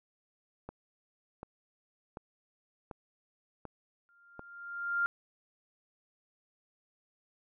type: click train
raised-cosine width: 1 ms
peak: -28 dBFS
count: 6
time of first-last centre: 0.69-4.394 s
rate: 1.35 Hz
type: tone with exponential growth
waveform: sine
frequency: 1396.9 Hz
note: F6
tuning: in tune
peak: -25 dBFS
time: 4.09-5.06 s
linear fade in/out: 0 ms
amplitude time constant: 210 ms
effects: none